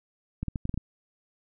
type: clicks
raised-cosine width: 5 ms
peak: -18 dBFS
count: 7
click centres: 0.43 / 0.483 / 0.558 / 0.654 / 0.694 / 0.742 / 0.776 s
effects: none